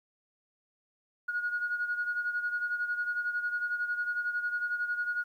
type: beating tone pair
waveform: sine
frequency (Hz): 1443 / 1454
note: F#6 / F#6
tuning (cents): -44 / -31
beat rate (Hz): 11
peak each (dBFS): -30 / -36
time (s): 1.28-5.24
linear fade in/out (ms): 10
effects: tanh soft clip ceiling -22 dBFS + 11-bit